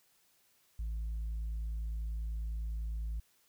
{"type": "tone", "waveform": "sine", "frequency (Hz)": 55, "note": "A1", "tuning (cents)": 0, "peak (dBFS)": -32, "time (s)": [0.79, 3.2], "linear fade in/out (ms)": 5, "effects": ["tanh soft clip ceiling -33 dBFS", "white hiss -70 dBFS RMS until 3.48 s"]}